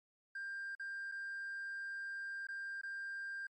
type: tone with dropouts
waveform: triangle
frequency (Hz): 1592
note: G6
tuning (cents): +26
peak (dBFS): -38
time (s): 0.35-3.47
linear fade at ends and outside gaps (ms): 5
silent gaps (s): 0.752-0.796 / 1.116-1.12 / 2.47-2.486 / 2.814-2.833
effects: tanh soft clip ceiling -36 dBFS + MP3 48 kbps